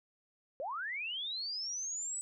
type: linear sweep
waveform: sine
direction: up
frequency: 498.9 to 8040 Hz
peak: -36 dBFS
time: 0.6-2.21 s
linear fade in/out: 0 ms
effects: none